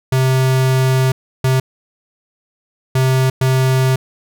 square tone bursts at uneven times, 130.81 Hz, C3, in tune, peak -12 dBFS, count 4, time 0.12-1.12 / 1.44-1.6 / 2.95-3.3 / 3.41-3.96 s, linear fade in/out 5 ms, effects none

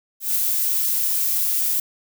violet noise with ADSR envelope, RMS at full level -19 dBFS, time 0.2-1.8 s, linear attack 150 ms, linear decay 19 ms, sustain -2 dB, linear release 4 ms, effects none

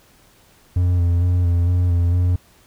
triangle tone with vibrato, 87.8 Hz, F2, 10 cents sharp, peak -12 dBFS, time 0.76-2.36 s, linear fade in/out 5 ms, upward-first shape square, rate 2.2 Hz, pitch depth 26 cents each way, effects pink hiss -53 dBFS RMS until 2.66 s

